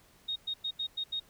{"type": "tone bursts at uneven times", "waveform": "sine", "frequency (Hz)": 3729, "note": "A#7", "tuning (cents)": 0, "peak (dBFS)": -31, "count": 6, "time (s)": [[0.28, 0.36], [0.47, 0.54], [0.64, 0.71], [0.79, 0.87], [0.97, 1.04], [1.12, 1.2]], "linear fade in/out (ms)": 10, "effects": ["pink hiss -62 dBFS RMS until 1.29 s"]}